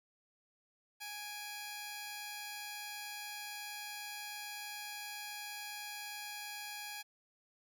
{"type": "tone pair together", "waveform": "10% pulse", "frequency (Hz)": [830.6, 2349], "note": ["G#5", "D7"], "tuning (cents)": [0, 0], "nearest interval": "octave + tritone", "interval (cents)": 1800, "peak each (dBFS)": [-36, -40], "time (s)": [1, 7.03], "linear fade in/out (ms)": 20, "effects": []}